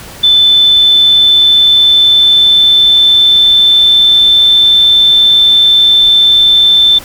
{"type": "tone with pitch glide", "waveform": "sine", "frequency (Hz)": [3520, 3544], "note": ["A7", "A7"], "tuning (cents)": [0, 12], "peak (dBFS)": -3, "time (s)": [0.23, 6.99], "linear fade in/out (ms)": 10, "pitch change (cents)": 12, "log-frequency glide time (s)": [0.51, 4.72], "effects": ["pink hiss -30 dBFS RMS until 7.04 s"]}